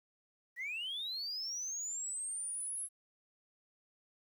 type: linear sweep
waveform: sine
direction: up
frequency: 1864.7 to 10990 Hz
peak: -36 dBFS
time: 0.56-2.89 s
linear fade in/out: 50 ms
effects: tanh soft clip ceiling -34 dBFS + 11-bit